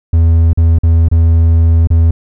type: tone with dropouts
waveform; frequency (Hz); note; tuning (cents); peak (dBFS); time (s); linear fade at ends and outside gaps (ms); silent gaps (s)
triangle; 82.41; E2; 0; -3; 0.13-2.11; 5; 0.533-0.574 / 0.787-0.833 / 1.086-1.114 / 1.873-1.903
effects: none